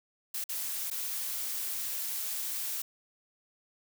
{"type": "noise with dropouts", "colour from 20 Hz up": "blue", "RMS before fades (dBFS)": -35, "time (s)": [0.34, 2.82], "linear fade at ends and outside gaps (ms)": 5, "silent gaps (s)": [[0.441, 0.49], [0.902, 0.911]], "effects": []}